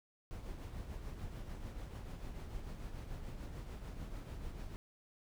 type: noise with tremolo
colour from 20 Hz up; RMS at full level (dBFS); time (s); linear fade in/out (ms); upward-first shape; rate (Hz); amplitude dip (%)
brown; -43; 0.31-4.76; 0; triangle; 6.8; 50
effects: none